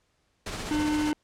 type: noise with tremolo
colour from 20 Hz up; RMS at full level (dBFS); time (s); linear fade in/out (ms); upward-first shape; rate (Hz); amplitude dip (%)
pink; -33; 0.46-1.12; 5; sine; 15; 35
type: harmonic tone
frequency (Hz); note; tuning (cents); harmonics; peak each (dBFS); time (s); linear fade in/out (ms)
301.7; D4; +47; 1 / 3 / 5 / 7 / 9 / 10; -24 / -36 / -41 / -45 / -48 / -47; 0.71-1.13; 0
effects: pink hiss -71 dBFS RMS until 1.23 s + low-pass 8000 Hz 12 dB/octave